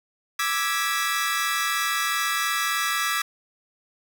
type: chord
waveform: sawtooth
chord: E dominant seventh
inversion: third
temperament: equal with one note detuned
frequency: 1174.7 / 1318.5 / 1661.2 / 1956.2 Hz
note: D6 / E6 / G#6 / B6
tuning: 0 / 0 / 0 / -17 cents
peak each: -25 dBFS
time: 0.39-3.22 s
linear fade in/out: 5 ms
effects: none